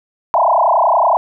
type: tone with frequency modulation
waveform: sine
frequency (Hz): 830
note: G#5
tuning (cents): -1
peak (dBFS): -9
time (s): 0.34-1.17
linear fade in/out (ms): 0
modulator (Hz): 30.7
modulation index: 6.4
effects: none